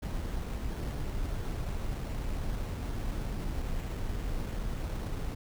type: noise with sample-and-hold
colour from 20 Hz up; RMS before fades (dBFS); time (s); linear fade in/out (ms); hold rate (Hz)
brown; -34; 0.02-5.35; 10; 4900
effects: none